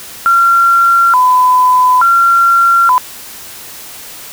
sine tone with vibrato, 1174.7 Hz, D6, in tune, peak -5 dBFS, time 0.26-2.98 s, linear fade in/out 0 ms, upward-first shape square, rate 0.57 Hz, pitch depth 270 cents each way, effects white hiss -30 dBFS RMS until 4.32 s

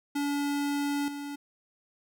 square tone with level steps, 286.1 Hz, D4, 45 cents flat, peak -28 / -36 dBFS, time 0.15-1.36 s, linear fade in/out 10 ms, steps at 1.08 s, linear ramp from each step 2 ms, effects none

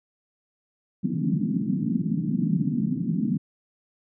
pink band-pass noise, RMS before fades -25 dBFS, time 1.03-3.38 s, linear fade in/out 10 ms, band 150 to 270 Hz, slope 48 dB/octave, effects none

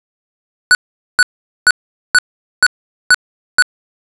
square tone bursts, 1480 Hz, F#6, in tune, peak -5 dBFS, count 7, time 0.71-3.623 s, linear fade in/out 0 ms, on 39 ms, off 440 ms, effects resampled to 24000 Hz + 7-bit

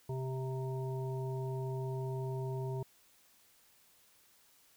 harmonic tone with a mistuned harmonic, 130.81 Hz, C3, in tune, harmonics 1 / 3 / 5 / 7, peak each -36 / -41 / -49 / -48 dBFS, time 0.09-2.83 s, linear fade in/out 5 ms, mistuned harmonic 7, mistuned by +20 cents, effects white hiss -66 dBFS RMS until 4.76 s

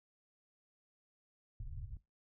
pink low-pass noise, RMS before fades -45 dBFS, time 1.6-1.97 s, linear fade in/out 2 ms, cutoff 130 Hz, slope 96 dB/octave, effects noise-tail reverb RT60 0.2 s tail -18 dB re dry

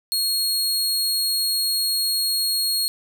sawtooth tone, 4297 Hz, C8, 45 cents sharp, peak -17 dBFS, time 0.12-2.88 s, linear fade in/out 0 ms, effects none

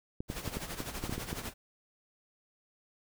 clicks, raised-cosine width 3 ms, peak -23 dBFS, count 10, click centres 0.205 / 0.301 / 0.477 / 0.57 / 0.804 / 1.039 / 1.095 / 1.126 / 1.18 / 1.329 s
pink noise with tremolo, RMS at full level -38 dBFS, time 0.28-1.54 s, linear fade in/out 50 ms, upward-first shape sine, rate 12 Hz, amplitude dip 65%
effects none

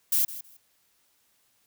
violet noise with echo, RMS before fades -23 dBFS, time 0.12-0.25 s, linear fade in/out 5 ms, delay 160 ms, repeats 2, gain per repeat -15 dB, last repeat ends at 0.57 s, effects white hiss -68 dBFS RMS until 1.66 s

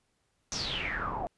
pink noise with low-pass filter sweep, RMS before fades -34 dBFS, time 0.52-1.27 s, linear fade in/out 0 ms, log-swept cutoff 6100 to 670 Hz, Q 9.8, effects pink hiss -75 dBFS RMS until 1.37 s + resampled to 24000 Hz

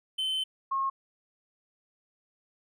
triangle / sine tone pair in turn, 3068 / 1081.3 Hz, G7 / C#6, -38 / -43 cents, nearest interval octave + tritone, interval 1805 cents, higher first, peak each -26 dBFS, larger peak neither, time 0.18-0.44 / 0.71-0.9 s, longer first, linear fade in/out 10 ms, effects none

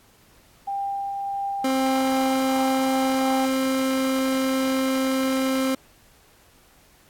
sine tone with tremolo, 795 Hz, G5, 24 cents sharp, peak -24 dBFS, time 0.67-3.46 s, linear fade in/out 10 ms, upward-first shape triangle, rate 1.6 Hz, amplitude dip 25%
30% pulse tone, 264.1 Hz, C4, 16 cents sharp, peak -18 dBFS, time 1.64-5.75 s, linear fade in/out 5 ms
effects pink hiss -56 dBFS RMS until 7.09 s + AAC 64 kbps

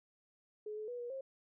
sine tone with pitch steps, 424.3 / 429.6 / 487.5 / 480.9 / 535 Hz, G#4 / A4 / B4 / B4 / C5, +37 / -41 / -23 / -46 / +38 cents, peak -40 dBFS, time 0.66-1.21 s, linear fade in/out 5 ms, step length 110 ms, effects none

